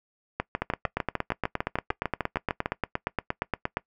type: two click trains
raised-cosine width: 0.5 ms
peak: -11 / -11 dBFS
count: 28 / 16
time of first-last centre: 0.62-3.771 / 0.4-2.659 s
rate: 8.57 / 6.64 Hz
effects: noise-tail reverb RT60 0.1 s tail -21 dB re dry